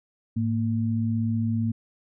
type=tone pair together; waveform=sine; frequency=107.8 / 228.9 Hz; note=A2 / A#3; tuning=-35 / -31 cents; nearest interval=octave + minor second; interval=1304 cents; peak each=-25 dBFS; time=0.36-1.72 s; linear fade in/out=10 ms; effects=none